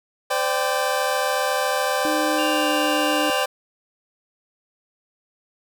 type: chord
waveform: 25% pulse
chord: C suspended second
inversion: none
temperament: equal with one note detuned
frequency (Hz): 513.4 / 587.3 / 784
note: C5 / D5 / G5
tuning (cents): -33 / 0 / 0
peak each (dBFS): -21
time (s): 0.3-3.46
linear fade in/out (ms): 10
type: tone with pitch glide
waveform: sine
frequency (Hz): 307.5 to 301.3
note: D#4 to D4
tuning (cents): -20 to +44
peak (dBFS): -24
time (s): 2.05-3.3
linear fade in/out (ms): 0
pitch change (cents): -36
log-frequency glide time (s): 2.5-2.67
type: tone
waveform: sine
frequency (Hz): 2800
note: F7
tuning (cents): +4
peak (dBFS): -27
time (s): 2.38-3.44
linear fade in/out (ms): 10
effects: none